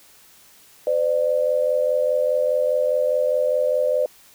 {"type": "tone pair together", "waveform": "sine", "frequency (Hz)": [511, 595.9], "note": ["C5", "D5"], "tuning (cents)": [-41, 25], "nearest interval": "minor third", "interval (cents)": 266, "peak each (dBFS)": -20, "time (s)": [0.87, 4.06], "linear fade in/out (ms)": 2, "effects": ["white hiss -51 dBFS RMS until 4.34 s"]}